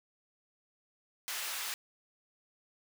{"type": "high-pass noise", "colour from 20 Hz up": "pink", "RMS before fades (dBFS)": -38, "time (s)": [1.28, 1.74], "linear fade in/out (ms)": 0, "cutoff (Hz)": 1400, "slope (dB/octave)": 12, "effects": []}